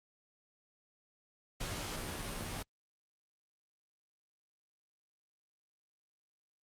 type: noise with comb filter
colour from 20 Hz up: pink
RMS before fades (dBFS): -40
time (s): 1.6-2.63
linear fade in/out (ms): 10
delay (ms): 15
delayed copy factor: -0.8
effects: low-pass 12000 Hz 12 dB/octave + Opus 48 kbps